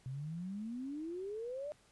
sine exponential sweep, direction up, 126.3 to 608 Hz, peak -39 dBFS, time 0.06-1.72 s, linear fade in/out 0 ms, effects pink hiss -67 dBFS RMS until 1.91 s + resampled to 24000 Hz

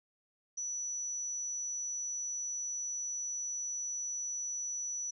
sine tone, 5920 Hz, F#8, in tune, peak -35 dBFS, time 0.57-5.11 s, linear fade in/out 10 ms, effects none

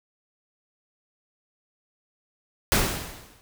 pink noise with exponential decay, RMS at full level -18 dBFS, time 2.72-3.41 s, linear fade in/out 0 ms, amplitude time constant 150 ms, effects none

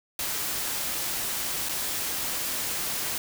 white noise with dropouts, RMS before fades -30 dBFS, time 0.19-3.18 s, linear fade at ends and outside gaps 2 ms, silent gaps 1.688-1.692 s, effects none

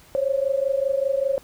sine tone pair together, 535 / 560.1 Hz, C5 / C#5, +38 / +18 cents, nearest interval minor second, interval 80 cents, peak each -22 / -23 dBFS, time 0.15-1.38 s, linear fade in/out 0 ms, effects pink hiss -51 dBFS RMS until 1.43 s

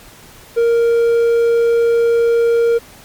triangle tone, 466.2 Hz, A#4, in tune, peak -8 dBFS, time 0.56-2.79 s, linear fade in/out 20 ms, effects pink hiss -41 dBFS RMS until 3.04 s + MP3 96 kbps

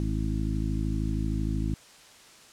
harmonic tone with a mistuned harmonic, 53 Hz, G#1, 36 cents sharp, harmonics 1 / 2 / 3 / 4 / 5 / 6, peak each -29 / -32 / -34 / -35 / -36 / -37 dBFS, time 0-1.74 s, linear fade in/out 0 ms, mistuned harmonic 6, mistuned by +26 cents, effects white hiss -52 dBFS RMS until 2.52 s + low-pass 8000 Hz 12 dB/octave

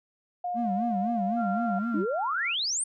sine tone with pitch glide, 713 to 703.2 Hz, F5 to F5, +36 to +12 cents, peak -28 dBFS, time 0.44-1.79 s, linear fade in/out 5 ms, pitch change -24 cents, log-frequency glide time 1.03-1.2 s
triangle tone with vibrato, 213.9 Hz, A3, 49 cents flat, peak -25 dBFS, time 0.54-2.06 s, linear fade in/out 50 ms, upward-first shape sine, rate 3.9 Hz, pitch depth 190 cents each way
sine tone, 1380 Hz, F6, 21 cents flat, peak -35 dBFS, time 1.36-2.55 s, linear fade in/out 50 ms
sine exponential sweep, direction up, 277.2 to 9360 Hz, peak -26 dBFS, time 1.94-2.84 s, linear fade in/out 5 ms
effects none

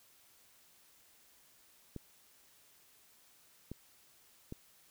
clicks, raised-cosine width 3 ms, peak -29 dBFS, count 3, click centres 1.963 / 3.716 / 4.524 s, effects white hiss -65 dBFS RMS until 4.9 s

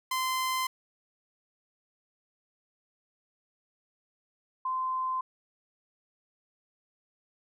sawtooth / sine tone pair in turn, 1035 / 1035 Hz, C6 / C6, -19 / -19 cents, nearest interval unison, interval 0 cents, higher neither, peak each -24 / -28 dBFS, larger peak first, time 0.11-0.67 / 4.65-5.21 s, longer neither, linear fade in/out 5 ms, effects none

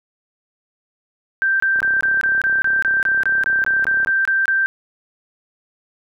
sine tone bursts, 1568 Hz, G6, in tune, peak -14 dBFS, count 16, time 1.42-4.66 s, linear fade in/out 0 ms, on 180 ms, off 24 ms
click train, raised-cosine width 1 ms, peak -23 dBFS, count 80, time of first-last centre 1.76-4.09 s, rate 33.9 Hz
effects none

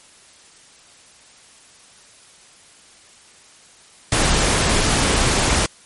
pink noise, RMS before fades -17 dBFS, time 4.12-5.66 s, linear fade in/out 2 ms, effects white hiss -48 dBFS RMS until 5.85 s + MP3 48 kbps

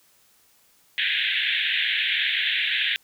white band-pass noise, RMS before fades -24 dBFS, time 0.98-2.96 s, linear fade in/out 0 ms, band 1600 to 3700 Hz, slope 96 dB/octave, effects white hiss -60 dBFS RMS until 3.03 s

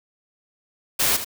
white noise with echo, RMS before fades -20 dBFS, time 0.99-1.17 s, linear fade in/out 10 ms, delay 77 ms, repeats 1, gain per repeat -10 dB, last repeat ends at 1.247 s, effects none

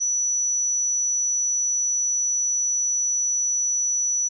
sine tone, 5920 Hz, F#8, in tune, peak -20 dBFS, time 0-4.29 s, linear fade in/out 20 ms, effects none

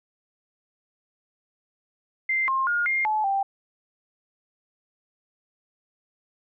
sine tone with pitch steps, 2087 / 1063 / 1425 / 2118 / 860 / 786 Hz, C7 / C6 / F6 / C7 / A5 / G5, -5 / +27 / +34 / +21 / -40 / +4 cents, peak -21 dBFS, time 2.29-3.43 s, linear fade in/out 5 ms, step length 190 ms, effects none

